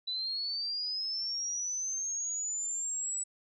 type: linear sweep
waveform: sine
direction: up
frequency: 3951 to 7902 Hz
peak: -32 dBFS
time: 0.07-3.24 s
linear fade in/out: 10 ms
effects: none